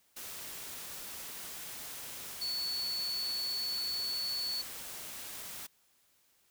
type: tone in noise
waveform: sine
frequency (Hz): 4435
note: C#8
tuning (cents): 0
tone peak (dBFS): -33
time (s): 2.41-4.62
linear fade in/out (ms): 10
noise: white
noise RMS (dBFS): -44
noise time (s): 0.16-5.67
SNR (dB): +8
effects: white hiss -70 dBFS RMS until 6.5 s